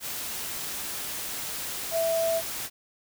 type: tone in noise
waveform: sine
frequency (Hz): 659.3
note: E5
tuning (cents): 0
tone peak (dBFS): -23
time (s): 1.91-2.42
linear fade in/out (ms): 50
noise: white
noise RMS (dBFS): -34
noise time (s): 0-2.7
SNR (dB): +8
effects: none